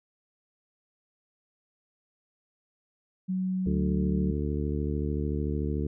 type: tone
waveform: sine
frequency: 186.3 Hz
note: F#3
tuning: 12 cents sharp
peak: -26 dBFS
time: 3.28-4.32 s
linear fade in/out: 20 ms
type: harmonic tone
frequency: 73.5 Hz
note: D2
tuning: 2 cents sharp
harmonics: 1 / 2 / 3 / 4 / 5 / 6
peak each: -30 / -33 / -35 / -36 / -37 / -38 dBFS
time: 3.66-5.87 s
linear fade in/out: 5 ms
effects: none